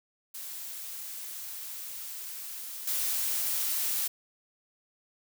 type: noise with level steps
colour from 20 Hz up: blue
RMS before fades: -40 / -30 dBFS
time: 0.34-4.08 s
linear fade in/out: 10 ms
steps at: 2.87 s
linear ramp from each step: 5 ms
effects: none